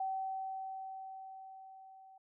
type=tone with level ramp; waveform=sine; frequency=766 Hz; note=G5; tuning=40 cents flat; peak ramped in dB=-33 to -55 dBFS; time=0-2.18 s; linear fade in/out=5 ms; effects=none